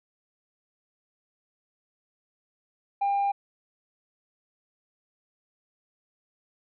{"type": "tone with tanh clipping", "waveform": "sine", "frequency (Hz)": 800, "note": "G5", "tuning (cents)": 35, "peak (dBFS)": -23, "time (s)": [3.01, 3.32], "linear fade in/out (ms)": 10, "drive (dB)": 1, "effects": []}